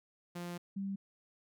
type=tone pair in turn; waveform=sawtooth / sine; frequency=174.61 / 195.99 Hz; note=F3 / G3; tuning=0 / 0 cents; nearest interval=major second; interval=200 cents; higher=second; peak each=-36 / -35 dBFS; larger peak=second; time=0.35-0.58 / 0.76-0.96 s; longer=first; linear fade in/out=10 ms; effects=none